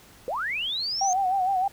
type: linear sweep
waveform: sine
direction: up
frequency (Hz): 457 to 6440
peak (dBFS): -26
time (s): 0.28-1.13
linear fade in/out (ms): 0
type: tone with vibrato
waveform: sine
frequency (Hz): 760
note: F#5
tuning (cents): +46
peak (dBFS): -21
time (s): 1.01-1.68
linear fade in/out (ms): 5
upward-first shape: sine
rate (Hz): 6.5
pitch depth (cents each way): 76
effects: pink hiss -52 dBFS RMS until 1.72 s